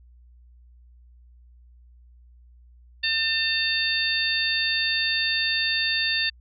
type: harmonic tone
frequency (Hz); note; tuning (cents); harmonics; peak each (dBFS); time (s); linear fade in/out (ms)
900; A5; +39; 2 / 3 / 4 / 5; -27 / -27 / -27 / -27; 3.03-6.3; 10
effects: added 60 Hz sine -49 dBFS peak until 6.4 s